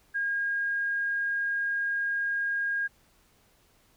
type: tone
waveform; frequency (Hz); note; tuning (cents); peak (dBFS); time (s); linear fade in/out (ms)
sine; 1625; G#6; -38; -26; 0.14-2.88; 20
effects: pink hiss -64 dBFS RMS until 3.96 s